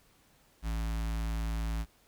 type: tone with notch filter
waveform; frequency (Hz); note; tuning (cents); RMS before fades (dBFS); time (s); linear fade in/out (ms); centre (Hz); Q
square; 55; A1; 0; -33; 0.62-1.86; 50; 450; 1.2
effects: pink hiss -65 dBFS RMS until 2.07 s